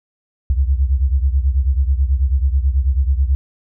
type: beating tone pair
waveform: sine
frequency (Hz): 64.7 / 73.9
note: C2 / D2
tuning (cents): -19 / +11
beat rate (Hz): 9.2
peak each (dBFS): -14 / -18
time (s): 0.5-3.35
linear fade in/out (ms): 0
effects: none